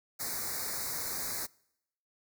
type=band-stop noise; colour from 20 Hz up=white; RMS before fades=-36 dBFS; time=0.19-1.47 s; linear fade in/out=20 ms; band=2300 to 3900 Hz; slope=96 dB/octave; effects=noise-tail reverb RT60 0.8 s tail -25 dB re dry